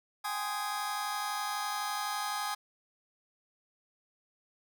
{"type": "chord", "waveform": "sawtooth", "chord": "Ab major seventh", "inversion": "third", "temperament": "just", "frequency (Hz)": [778.7, 830.6, 1038.3, 1245.9], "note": ["G5", "Ab5", "C6", "Eb6"], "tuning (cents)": [-12, 0, -14, 2], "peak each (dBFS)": [-38, -32, -38, -33], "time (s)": [0.24, 2.55], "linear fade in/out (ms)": 10, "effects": []}